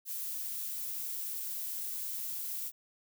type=noise; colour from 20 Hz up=violet; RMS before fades=-38 dBFS; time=0.05-2.72 s; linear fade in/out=50 ms; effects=none